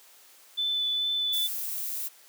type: tone with vibrato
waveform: sine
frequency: 3500 Hz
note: A7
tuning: 10 cents flat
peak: -25 dBFS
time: 0.57-1.48 s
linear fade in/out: 20 ms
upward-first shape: sine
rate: 2.3 Hz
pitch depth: 11 cents each way
type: noise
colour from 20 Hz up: violet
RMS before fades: -33 dBFS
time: 1.32-2.09 s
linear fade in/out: 20 ms
effects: white hiss -55 dBFS RMS until 2.28 s + high-pass 400 Hz 12 dB/octave